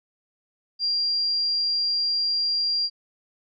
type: tone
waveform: sine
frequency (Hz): 4767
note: D8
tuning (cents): +25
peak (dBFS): -21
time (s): 0.79-2.9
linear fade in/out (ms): 50
effects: none